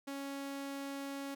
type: tone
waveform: sawtooth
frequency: 277.2 Hz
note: C#4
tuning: in tune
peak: -36 dBFS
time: 0.07-1.35 s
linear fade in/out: 10 ms
effects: none